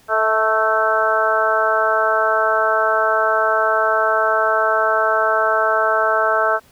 harmonic tone with a mistuned harmonic, 220 Hz, A3, in tune, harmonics 2 / 3 / 4 / 5 / 6 / 7, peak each -24 / -19 / -24 / -24 / -19 / -21 dBFS, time 0.08-6.6 s, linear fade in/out 50 ms, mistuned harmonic 3, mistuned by -20 cents, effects pink hiss -52 dBFS RMS until 6.71 s

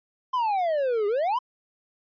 triangle exponential two-way sweep, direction down then up, 1049 to 398.7 to 1049 Hz, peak -20 dBFS, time 0.33-1.39 s, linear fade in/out 10 ms, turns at 1.07 s, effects resampled to 11025 Hz

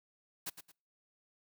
white noise with echo, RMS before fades -39 dBFS, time 0.46-0.5 s, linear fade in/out 10 ms, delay 110 ms, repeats 2, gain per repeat -10 dB, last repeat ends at 0.72 s, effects noise-tail reverb RT60 0.4 s tail -26 dB re dry + high-pass 100 Hz 12 dB/octave

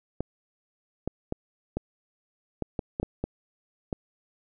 clicks, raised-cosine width 2 ms, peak -15 dBFS, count 10, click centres 0.206 / 1.076 / 1.324 / 1.77 / 2.623 / 2.792 / 2.999 / 3.03 / 3.24 / 3.928 s, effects none

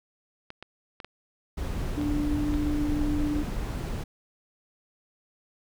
clicks, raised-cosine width 0.3 ms, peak -24 dBFS, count 6, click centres 0.504 / 0.626 / 1.002 / 1.046 / 2.014 / 2.54 s
brown noise, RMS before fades -30 dBFS, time 1.57-4.04 s, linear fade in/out 10 ms
sine tone with pitch glide, 293.7 to 295.9 Hz, D4 to D4, 0 to +13 cents, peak -26 dBFS, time 1.97-3.43 s, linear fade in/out 10 ms, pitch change +13 cents, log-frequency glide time 2.08-2.44 s
effects none

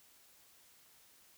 silence, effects white hiss -64 dBFS RMS until 1.37 s

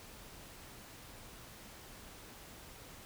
silence, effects pink hiss -53 dBFS RMS until 3.05 s

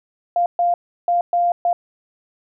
sine tone bursts at uneven times, 698 Hz, F5, 1 cent flat, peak -14 dBFS, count 5, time 0.36-0.46 / 0.59-0.74 / 1.08-1.21 / 1.33-1.52 / 1.65-1.73 s, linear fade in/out 2 ms, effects none

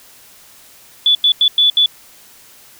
sine tone bursts at uneven times, 3455 Hz, A7, 32 cents flat, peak -8 dBFS, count 5, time 1.06-1.15 / 1.24-1.32 / 1.41-1.48 / 1.58-1.7 / 1.77-1.86 s, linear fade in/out 2 ms, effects white hiss -44 dBFS RMS until 2.79 s

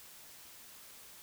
silence, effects white hiss -54 dBFS RMS until 1.22 s

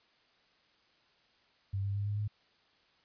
sine tone with pitch steps, 98 / 99.66 / 101.34 / 103.05 / 104.79 Hz, G2 / G2 / G#2 / G#2 / G#2, 0 / +29 / -42 / -13 / +16 cents, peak -31 dBFS, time 1.73-2.28 s, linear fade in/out 10 ms, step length 110 ms, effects white hiss -68 dBFS RMS until 3.04 s + resampled to 11025 Hz

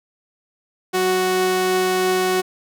sawtooth tone pair together, 186.5 / 370 Hz, F#3 / F#4, +14 / 0 cents, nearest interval octave, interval 1186 cents, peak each -25 / -13 dBFS, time 0.93-2.42 s, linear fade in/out 20 ms, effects none

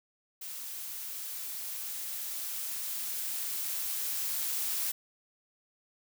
blue noise with level ramp, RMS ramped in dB -41 to -32 dBFS, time 0.41-4.92 s, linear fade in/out 10 ms, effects none

